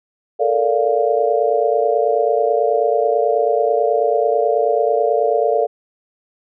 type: chord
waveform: sine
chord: Bb major seventh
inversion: third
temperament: just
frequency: 437 / 466.2 / 582.7 / 699.2 Hz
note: A4 / Bb4 / D5 / F5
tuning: -12 / 0 / -14 / +2 cents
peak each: -19 dBFS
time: 0.39-5.67 s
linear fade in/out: 20 ms
effects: none